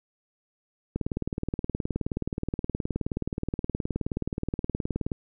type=click train; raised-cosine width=3 ms; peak=-15 dBFS; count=80; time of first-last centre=0.96-5.118 s; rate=19 Hz; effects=none